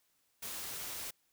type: noise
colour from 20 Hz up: white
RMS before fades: -42 dBFS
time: 0.42-1.11 s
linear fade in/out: 10 ms
effects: white hiss -75 dBFS RMS until 1.32 s